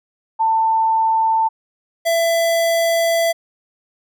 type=tone pair in turn; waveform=sine / square; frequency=892 / 668.2 Hz; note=A5 / E5; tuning=+23 / +23 cents; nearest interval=perfect fourth; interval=500 cents; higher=first; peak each=-13 / -15 dBFS; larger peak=first; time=0.39-1.49 / 2.05-3.33 s; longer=second; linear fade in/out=20 ms; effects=none